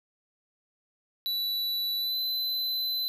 square tone with pitch glide, 3951 to 4029 Hz, B7 to B7, 0 to +34 cents, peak -28 dBFS, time 1.26-3.08 s, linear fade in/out 0 ms, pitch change +34 cents, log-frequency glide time 1.97-2.18 s, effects none

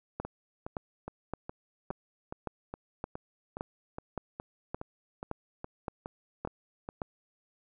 two click trains, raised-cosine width 1 ms, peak -20 / -24 dBFS, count 13 / 17, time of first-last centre 0.2-7.018 / 0.25-6.889 s, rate 1.76 / 2.41 Hz, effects none

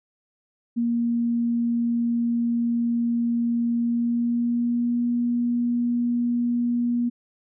sine tone with pitch glide, 235.3 to 239.8 Hz, A#3 to A#3, +16 to +49 cents, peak -20 dBFS, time 0.76-7.1 s, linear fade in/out 20 ms, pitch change +33 cents, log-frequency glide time 3.77-5.04 s, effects none

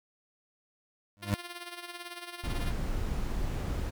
25% pulse tone with exponential growth, 101.5 Hz, G#2, 39 cents flat, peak -19 dBFS, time 1.17-1.34 s, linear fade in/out 0 ms, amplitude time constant 36 ms
5% pulse tone with tremolo, 349.2 Hz, F4, in tune, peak -27 dBFS, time 1.22-2.72 s, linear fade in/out 10 ms, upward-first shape sine, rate 18 Hz, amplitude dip 65%
brown noise, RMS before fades -32 dBFS, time 2.43-3.91 s, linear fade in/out 20 ms
effects none

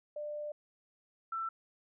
sine tone pair in turn, 595 / 1335.7 Hz, D5 / E6, +22 / +22 cents, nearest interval octave + major second, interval 1400 cents, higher second, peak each -37 / -34 dBFS, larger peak second, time 0.16-0.52 / 1.32-1.49 s, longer first, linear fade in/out 5 ms, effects none

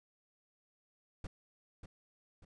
brown noise with echo, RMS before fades -40 dBFS, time 1.24-1.27 s, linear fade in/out 5 ms, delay 590 ms, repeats 2, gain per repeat -8 dB, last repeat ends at 2.45 s, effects resampled to 22050 Hz

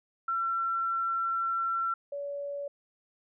sine tone pair in turn, 1353 / 568.9 Hz, E6 / C#5, +45 / +45 cents, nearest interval octave + minor third, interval 1500 cents, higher first, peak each -27 / -33 dBFS, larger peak first, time 0.28-1.94 / 2.12-2.68 s, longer first, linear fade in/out 5 ms, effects none

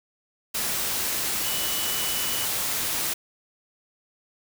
sine tone in noise, 2960 Hz, F#7, in tune, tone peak -33 dBFS, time 1.44-2.46 s, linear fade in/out 10 ms, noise white, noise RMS -27 dBFS, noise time 0.54-3.14 s, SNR -9 dB, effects none

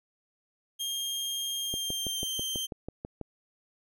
sawtooth tone with pitch glide, 3216 to 3141 Hz, G7 to G7, +44 to +3 cents, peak -28 dBFS, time 0.79-2.67 s, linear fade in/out 20 ms, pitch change -41 cents, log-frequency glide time 1.6-2.3 s
click train, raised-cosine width 2 ms, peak -23 dBFS, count 10, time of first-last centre 1.74-3.213 s, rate 6.11 Hz
effects none

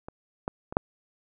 clicks, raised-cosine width 1 ms, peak -24 / -15 / -22 / -6 dBFS, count 4, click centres 0.085 / 0.479 / 0.725 / 0.769 s, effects none

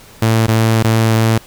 sawtooth tone with dropouts, 112.1 Hz, A2, 33 cents sharp, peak -6 dBFS, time 0.22-1.38 s, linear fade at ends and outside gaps 5 ms, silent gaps 0.467-0.481 / 0.828-0.844 s, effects pink hiss -41 dBFS RMS until 1.46 s

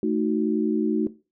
sine chord, D# diminished, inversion second, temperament equal, 220 / 311.1 / 370 Hz, A3 / D#4 / F#4, 0 / 0 / 0 cents, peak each -25 dBFS, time 0.03-1.07 s, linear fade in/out 2 ms, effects noise-tail reverb RT60 0.3 s tail -17 dB re dry

